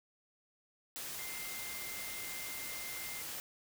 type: tone in noise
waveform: sine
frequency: 2093 Hz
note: C7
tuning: in tune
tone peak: -47 dBFS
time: 1.19-3.22 s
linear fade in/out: 0 ms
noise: white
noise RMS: -43 dBFS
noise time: 0.96-3.4 s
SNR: -7 dB
effects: none